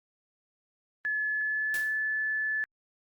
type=tone with pitch glide; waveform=sine; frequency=1715 to 1735.9 Hz; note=A6 to A6; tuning=-45 to -24 cents; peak=-27 dBFS; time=1.05-2.64 s; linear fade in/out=0 ms; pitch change=+21 cents; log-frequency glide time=1.27-1.88 s
type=noise with exponential decay; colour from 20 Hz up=white; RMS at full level=-37 dBFS; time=1.74-2.03 s; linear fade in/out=1 ms; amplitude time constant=62 ms
effects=Opus 48 kbps